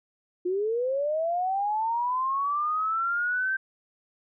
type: linear sweep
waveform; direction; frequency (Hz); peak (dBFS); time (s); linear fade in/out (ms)
sine; up; 349.2 to 1568; -24; 0.45-3.57; 10
effects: none